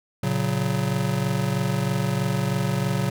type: chord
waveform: square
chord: F# major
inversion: first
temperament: just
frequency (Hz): 115.62 / 138.75 / 185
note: A#2 / C#3 / F#3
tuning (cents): -14 / +2 / 0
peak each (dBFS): -28 / -26 / -27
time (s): 0.23-3.1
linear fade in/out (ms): 5
effects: none